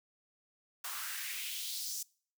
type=noise with high-pass filter sweep; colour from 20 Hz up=white; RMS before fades=-40 dBFS; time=0.84-2.03 s; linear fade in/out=5 ms; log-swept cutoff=1000 to 6300 Hz; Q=2.5; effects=noise-tail reverb RT60 0.5 s tail -25 dB re dry